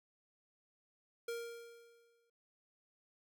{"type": "tone with exponential decay", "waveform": "square", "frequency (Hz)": 467.4, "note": "A#4", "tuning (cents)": 5, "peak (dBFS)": -38, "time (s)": [1.28, 2.3], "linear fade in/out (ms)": 5, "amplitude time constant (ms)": 220, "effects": []}